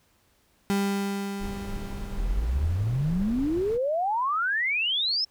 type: tone with exponential decay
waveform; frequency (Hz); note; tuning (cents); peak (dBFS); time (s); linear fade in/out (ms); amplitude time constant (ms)
35% pulse; 198.8; G3; +25; -20; 0.7-3.65; 0; 640
type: noise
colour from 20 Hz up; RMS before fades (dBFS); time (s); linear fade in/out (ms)
brown; -35; 1.39-3.79; 50
type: exponential sweep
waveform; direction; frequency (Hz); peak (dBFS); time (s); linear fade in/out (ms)
sine; up; 35.81 to 5390; -23; 2.17-5.25; 10
effects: pink hiss -65 dBFS RMS until 5.3 s